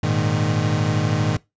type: chord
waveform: 35% pulse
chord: Ab suspended second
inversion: none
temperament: equal with one note detuned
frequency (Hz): 103.83 / 116.54 / 153.78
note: Ab2 / Bb2 / Eb3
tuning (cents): 0 / 0 / -20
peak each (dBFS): -21 / -22 / -20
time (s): 0.03-1.37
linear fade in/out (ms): 5
effects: noise-tail reverb RT60 0.2 s tail -21 dB re dry + resampled to 16000 Hz